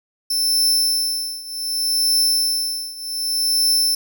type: tone with tremolo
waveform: sawtooth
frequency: 5320 Hz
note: E8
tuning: 15 cents sharp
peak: -11 dBFS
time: 0.3-3.95 s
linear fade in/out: 5 ms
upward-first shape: triangle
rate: 0.66 Hz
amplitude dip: 90%
effects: none